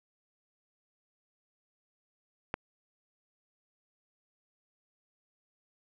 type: click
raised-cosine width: 0.5 ms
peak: -16 dBFS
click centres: 2.541 s
effects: none